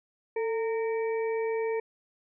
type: harmonic tone with a mistuned harmonic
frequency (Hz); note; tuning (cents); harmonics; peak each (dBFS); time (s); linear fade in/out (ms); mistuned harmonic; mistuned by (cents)
460; A#4; -23; 1 / 2 / 4 / 5; -27 / -38 / -44 / -42; 0.36-1.8; 5; 1; -49
effects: none